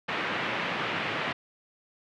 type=band-pass noise; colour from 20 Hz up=white; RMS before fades=-31 dBFS; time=0.08-1.33 s; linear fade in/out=10 ms; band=120 to 2700 Hz; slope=24 dB/octave; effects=none